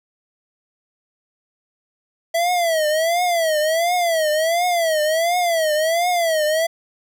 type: tone with vibrato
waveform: square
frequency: 659.3 Hz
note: E5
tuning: in tune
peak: -17 dBFS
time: 2.34-6.67 s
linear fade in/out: 10 ms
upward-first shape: triangle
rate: 1.4 Hz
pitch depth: 170 cents each way
effects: none